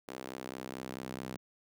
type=tone with high-pass filter sweep; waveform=sawtooth; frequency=64.6 Hz; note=C2; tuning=21 cents flat; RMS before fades=-43 dBFS; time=0.08-1.37 s; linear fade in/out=0 ms; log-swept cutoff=350 to 190 Hz; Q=1.1; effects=none